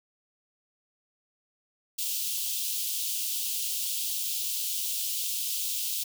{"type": "high-pass noise", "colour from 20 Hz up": "white", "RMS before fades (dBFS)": -31, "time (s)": [1.98, 6.04], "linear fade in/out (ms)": 10, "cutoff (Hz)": 2800, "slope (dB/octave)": 48, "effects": []}